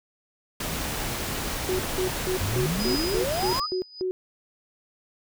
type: noise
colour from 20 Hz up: pink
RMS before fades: -30 dBFS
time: 0.6-3.6 s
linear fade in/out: 5 ms
type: tone bursts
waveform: sine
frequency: 370.5 Hz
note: F#4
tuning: 2 cents sharp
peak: -24 dBFS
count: 9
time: 1.69-4.11 s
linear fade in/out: 0 ms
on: 100 ms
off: 190 ms
type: exponential sweep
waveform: sine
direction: up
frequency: 84 to 1299 Hz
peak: -26 dBFS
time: 2.39-3.67 s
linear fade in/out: 20 ms
type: tone with tremolo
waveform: sine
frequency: 4978 Hz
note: D#8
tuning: in tune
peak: -28 dBFS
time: 2.79-4.02 s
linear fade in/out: 10 ms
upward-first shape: sine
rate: 1.6 Hz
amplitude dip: 90%
effects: none